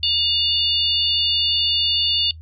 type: tone cluster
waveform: sine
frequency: 2853 / 3552 / 4463 Hz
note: F7 / A7 / C#8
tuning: +36 / +16 / +11 cents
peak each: -21 dBFS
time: 0.03-2.31 s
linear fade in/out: 2 ms
effects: noise-tail reverb RT60 0.1 s tail -21 dB re dry + added 80 Hz sine -36 dBFS peak until 2.41 s